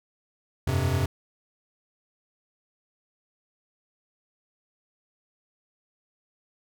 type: chord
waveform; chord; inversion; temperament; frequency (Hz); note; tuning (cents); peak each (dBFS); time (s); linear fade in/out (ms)
square; F suspended second; none; equal; 87.31 / 98 / 130.81; F2 / G2 / C3; 0 / 0 / 0; -28 / -29 / -27; 0.67-1.06; 5
effects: none